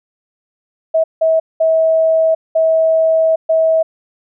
sine tone bursts at uneven times, 645 Hz, E5, 38 cents flat, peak -9 dBFS, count 5, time 0.94-1.04 / 1.21-1.4 / 1.6-2.35 / 2.55-3.36 / 3.49-3.83 s, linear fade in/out 10 ms, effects none

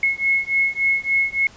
sine beating tone pair, 2176 / 2179.5 Hz, C#7 / C#7, -33 / -30 cents, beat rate 3.5 Hz, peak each -20 dBFS, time 0.03-1.47 s, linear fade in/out 2 ms, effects pink hiss -46 dBFS RMS until 1.56 s + resampled to 16000 Hz

